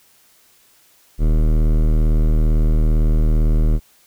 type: tone with hard clipping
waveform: sine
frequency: 38.89 Hz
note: D#1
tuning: in tune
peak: -14 dBFS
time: 1.18-3.8 s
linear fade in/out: 50 ms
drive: 17 dB
effects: white hiss -54 dBFS RMS until 4.06 s